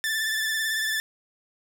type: tone with vibrato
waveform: sawtooth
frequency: 1760 Hz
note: A6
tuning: in tune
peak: -21 dBFS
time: 0.04-1 s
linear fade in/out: 0 ms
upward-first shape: sine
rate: 18 Hz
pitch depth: 34 cents each way
effects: none